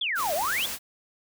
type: exponential two-way sweep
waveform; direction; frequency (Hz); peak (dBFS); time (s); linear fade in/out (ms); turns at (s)
sine; down then up; 3587 to 562 to 3587; -25; 0.01-0.66; 5; 0.34
type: noise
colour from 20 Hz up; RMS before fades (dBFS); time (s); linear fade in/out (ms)
white; -33; 0.15-0.79; 50
effects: none